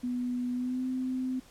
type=tone with pitch glide; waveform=sine; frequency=246.9 to 257.2 Hz; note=B3 to C4; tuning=0 to -30 cents; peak=-29 dBFS; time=0.03-1.4 s; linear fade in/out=10 ms; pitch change=+70 cents; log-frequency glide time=0.53-0.85 s; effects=pink hiss -57 dBFS RMS until 1.5 s + low-pass 12000 Hz 12 dB/octave